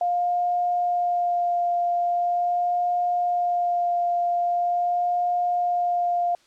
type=tone with vibrato; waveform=sine; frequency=704 Hz; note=F5; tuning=14 cents sharp; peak=-20 dBFS; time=0.01-6.35 s; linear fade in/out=2 ms; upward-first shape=sine; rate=0.42 Hz; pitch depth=12 cents each way; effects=white hiss -59 dBFS RMS until 6.46 s + low-pass 6000 Hz 12 dB/octave